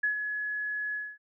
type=tone with ADSR envelope; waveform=sine; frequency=1694 Hz; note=G#6; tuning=34 cents sharp; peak=-23 dBFS; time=0.03-1.18 s; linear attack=9 ms; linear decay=110 ms; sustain=-7 dB; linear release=240 ms; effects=none